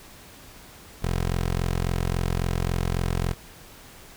15% pulse tone, 43.65 Hz, F1, in tune, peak -17 dBFS, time 1.02-3.34 s, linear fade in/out 20 ms, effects pink hiss -47 dBFS RMS until 4.16 s

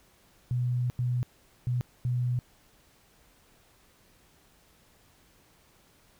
sine tone bursts at uneven times, 123.47 Hz, B2, in tune, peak -25 dBFS, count 4, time 0.51-0.9 / 0.99-1.23 / 1.67-1.81 / 2.05-2.39 s, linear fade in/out 0 ms, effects pink hiss -62 dBFS RMS until 6.19 s

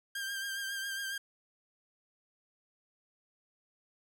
sawtooth tone with vibrato, 1592 Hz, G6, 26 cents sharp, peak -32 dBFS, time 0.15-1.18 s, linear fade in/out 5 ms, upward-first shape triangle, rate 7.3 Hz, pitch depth 40 cents each way, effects none

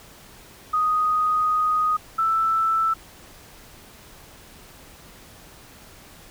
sine tone pair in turn, 1246 / 1322.6 Hz, D#6 / E6, +2 / +5 cents, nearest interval minor second, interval 103 cents, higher second, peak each -18 dBFS, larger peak neither, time 0.73-1.97 / 2.18-2.94 s, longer first, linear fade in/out 10 ms, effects pink hiss -47 dBFS RMS until 6.3 s

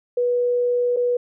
sine tone with dropouts, 488.1 Hz, B4, 20 cents flat, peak -17 dBFS, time 0.17-1.17 s, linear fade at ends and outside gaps 5 ms, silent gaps 0.964-0.969 s, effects none

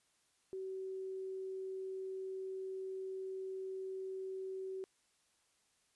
sine tone, 380.1 Hz, F#4, 47 cents sharp, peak -40 dBFS, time 0.53-4.84 s, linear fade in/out 0 ms, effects white hiss -75 dBFS RMS until 5.95 s + resampled to 24000 Hz

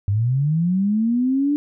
sine linear sweep, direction up, 95.8 to 295.7 Hz, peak -16 dBFS, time 0.08-1.56 s, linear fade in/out 0 ms, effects none

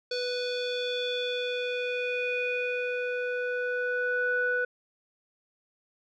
square tone with low-pass filter sweep, 494 Hz, B4, in tune, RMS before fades -30 dBFS, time 0.11-4.65 s, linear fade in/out 5 ms, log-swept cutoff 4500 to 1400 Hz, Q 5.2, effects none

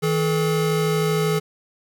square tone pair together, 160.13 / 427.5 Hz, E3 / A4, -50 / -50 cents, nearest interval octave + perfect fourth, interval 1700 cents, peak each -22 dBFS, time 0.02-1.4 s, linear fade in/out 20 ms, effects none

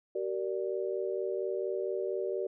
sine chord, G minor, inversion none, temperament equal with one note detuned, 381.9 / 466.2 / 587.3 Hz, G4 / Bb4 / D5, -45 / 0 / 0 cents, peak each -33 / -36 / -37 dBFS, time 0.15-2.47 s, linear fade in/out 5 ms, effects none

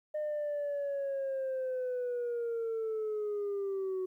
sine linear sweep, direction down, 609 to 370 Hz, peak -30 dBFS, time 0.14-4.06 s, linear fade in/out 10 ms, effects tanh soft clip ceiling -30 dBFS + 12-bit

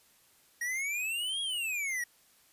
square exponential two-way sweep, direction up then down, 1880 to 3322 to 1880 Hz, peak -32 dBFS, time 0.61-2.04 s, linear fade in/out 5 ms, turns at 1.41 s, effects white hiss -64 dBFS RMS until 2.52 s + resampled to 32000 Hz

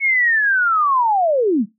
sine linear sweep, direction down, 2217 to 179.3 Hz, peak -13 dBFS, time 0-1.66 s, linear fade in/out 50 ms, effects noise-tail reverb RT60 0.2 s tail -21 dB re dry

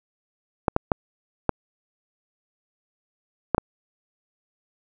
clicks, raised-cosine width 1 ms, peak -4 dBFS, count 6, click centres 0.682 / 0.764 / 0.918 / 1.493 / 3.547 / 3.581 s, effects none

